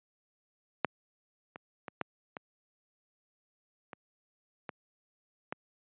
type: clicks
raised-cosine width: 0.5 ms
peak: -10 / -28 / -24 / -16 / -24 / -27 / -22 / -19 dBFS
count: 8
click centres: 0.847 / 1.559 / 1.882 / 2.013 / 2.368 / 3.932 / 4.692 / 5.525 s
effects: high-pass 150 Hz 12 dB/octave + resampled to 8000 Hz